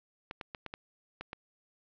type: clicks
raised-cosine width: 0.3 ms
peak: -23 dBFS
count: 7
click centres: 0.311 / 0.412 / 0.548 / 0.663 / 0.739 / 1.21 / 1.331 s
effects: low-pass 4000 Hz 12 dB/octave